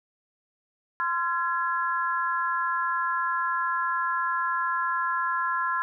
sine tone cluster, 1037 / 1366 / 1677 Hz, C6 / F6 / G#6, -16 / -39 / +16 cents, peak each -27 / -29 / -30 dBFS, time 1-5.82 s, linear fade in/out 0 ms, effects none

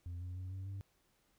sine tone with pitch steps, 87.31 / 89.82 / 92.39 / 95.05 / 97.78 Hz, F2 / F2 / F#2 / F#2 / G2, 0 / +49 / -2 / +47 / -4 cents, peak -38 dBFS, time 0.06-0.81 s, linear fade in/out 0 ms, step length 150 ms, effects tanh soft clip ceiling -40 dBFS + pink hiss -75 dBFS RMS until 1.38 s

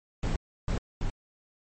brown noise bursts at uneven times, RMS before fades -28 dBFS, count 3, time 0.23-0.36 / 0.68-0.78 / 1.01-1.1 s, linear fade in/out 2 ms, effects MP3 32 kbps

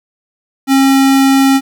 square tone, 270.4 Hz, C#4, 43 cents flat, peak -7 dBFS, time 0.67-1.61 s, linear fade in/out 50 ms, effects 8-bit

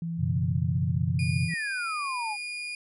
sine tone with pitch glide, 167.1 to 164.99 Hz, E3 to E3, +24 to +2 cents, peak -29 dBFS, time 0.02-1.54 s, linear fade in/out 2 ms, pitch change -22 cents, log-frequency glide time 1.07-1.41 s
sine chord, F# suspended fourth, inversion none, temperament equal, 92.5 / 123.47 / 138.59 Hz, F#2 / B2 / C#3, 0 / 0 / 0 cents, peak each -29 dBFS, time 0.17-1.5 s, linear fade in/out 50 ms
35% pulse tone, 2437 Hz, D#7, 37 cents flat, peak -31 dBFS, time 1.19-2.75 s, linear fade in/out 2 ms
sine exponential sweep, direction down, 2011 to 808 Hz, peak -30 dBFS, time 1.48-2.37 s, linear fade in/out 50 ms
effects resampled to 24000 Hz

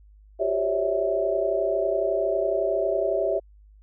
sine tone cluster, 363.7 / 395.6 / 542 / 572 / 652 Hz, F#4 / G4 / C#5 / D5 / E5, -30 / +16 / -39 / -46 / -19 cents, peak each -34 / -27 / -30 / -28 / -25 dBFS, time 0.39-3.4 s, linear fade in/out 20 ms, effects added 51 Hz sine -49 dBFS peak until 3.82 s

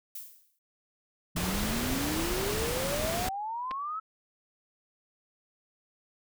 violet noise with exponential decay, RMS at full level -38 dBFS, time 0.15-0.59 s, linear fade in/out 5 ms, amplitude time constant 94 ms
sine exponential sweep, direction up, 168.5 to 1318.5 Hz, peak -32 dBFS, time 1.35-4 s, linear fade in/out 10 ms
pink noise, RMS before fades -32 dBFS, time 1.36-3.29 s, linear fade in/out 5 ms
clicks, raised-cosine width 0.3 ms, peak -23 dBFS, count 2, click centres 3.71 / 3.714 s
effects none

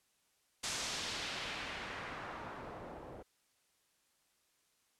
white noise with low-pass filter sweep, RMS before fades -43 dBFS, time 0.63-3.23 s, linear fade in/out 10 ms, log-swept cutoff 7300 to 530 Hz, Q 1.1, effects white hiss -75 dBFS RMS until 4.99 s + low-pass 11000 Hz 12 dB/octave

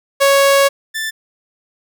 sawtooth tone pair in turn, 554.4 / 1765.2 Hz, C#5 / A6, 0 / +5 cents, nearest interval octave + minor sixth, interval 2005 cents, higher second, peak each -5 / -16 dBFS, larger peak first, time 0.2-0.69 / 0.94-1.11 s, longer first, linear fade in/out 20 ms, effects none

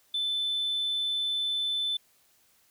sine tone, 3520 Hz, A7, in tune, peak -25 dBFS, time 0.14-1.97 s, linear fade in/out 5 ms, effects tanh soft clip ceiling -24 dBFS + white hiss -65 dBFS RMS until 2.7 s

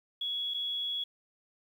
sine tone with dropouts, 3357 Hz, G#7, 18 cents sharp, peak -31 dBFS, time 0.21-1.04 s, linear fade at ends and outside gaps 5 ms, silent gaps 0.539-0.543 s, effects 10-bit

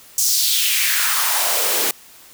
white noise with high-pass filter sweep, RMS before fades -18 dBFS, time 0.18-1.91 s, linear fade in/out 2 ms, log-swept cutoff 6600 to 310 Hz, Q 2.5, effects white hiss -45 dBFS RMS until 2.33 s

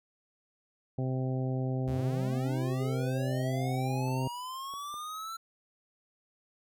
harmonic tone, 130 Hz, C3, 11 cents flat, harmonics 1 / 2 / 3 / 4 / 5 / 6, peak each -30 / -36 / -40 / -42 / -44 / -46 dBFS, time 0.98-4.28 s, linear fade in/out 5 ms
square linear sweep, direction up, 56.6 to 1350 Hz, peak -38 dBFS, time 1.87-5.37 s, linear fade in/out 10 ms
clicks, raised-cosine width 1 ms, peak -37 dBFS, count 4, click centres 1.998 / 4.083 / 4.738 / 4.941 s
effects none

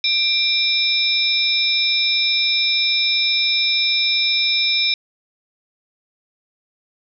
sine tone cluster, 2377 / 3648 / 3881 / 5270 Hz, D7 / A#7 / B7 / E8, +20 / -38 / -31 / -1 cents, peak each -21 dBFS, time 0.04-4.94 s, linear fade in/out 2 ms, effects none

